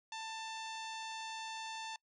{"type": "harmonic tone", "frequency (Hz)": 889, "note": "A5", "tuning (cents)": 18, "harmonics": [1, 2, 3, 4, 5, 6, 7, 8, 10], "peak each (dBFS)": [-44, -51, -50, -50, -53, -57, -56, -59, -64], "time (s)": [0.12, 1.96], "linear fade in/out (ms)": 2, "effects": ["noise-tail reverb RT60 0.1 s tail -25 dB re dry"]}